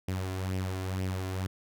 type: tone with flanger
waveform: sawtooth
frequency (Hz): 93.8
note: F#2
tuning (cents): +24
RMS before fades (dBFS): -33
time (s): 0.08-1.47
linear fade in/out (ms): 5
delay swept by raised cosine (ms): 0.36 to 2.96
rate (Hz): 2.1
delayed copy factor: +0.55
effects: none